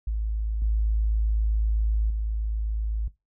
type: tone with level steps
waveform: sine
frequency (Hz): 53.9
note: A1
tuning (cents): -35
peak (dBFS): -24 / -20 / -24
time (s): 0.07-3.08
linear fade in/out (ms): 5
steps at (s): 0.62 / 2.1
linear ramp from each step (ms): 2
effects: noise-tail reverb RT60 0.2 s tail -18 dB re dry